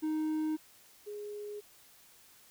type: tone pair in turn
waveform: triangle / sine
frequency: 311.1 / 415.3 Hz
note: D#4 / G#4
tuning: 0 / 0 cents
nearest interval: perfect fourth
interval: 500 cents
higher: second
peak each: -28 / -39 dBFS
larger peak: first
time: 0.02-0.57 / 1.06-1.61 s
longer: neither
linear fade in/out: 20 ms
effects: white hiss -60 dBFS RMS until 2.5 s